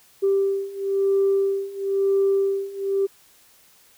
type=beating tone pair; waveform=sine; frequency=392 / 393 Hz; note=G4 / G4; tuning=0 / +4 cents; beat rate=1 Hz; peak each=-22 / -20 dBFS; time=0.22-3.07 s; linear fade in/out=20 ms; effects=tanh soft clip ceiling -12 dBFS + white hiss -55 dBFS RMS until 3.97 s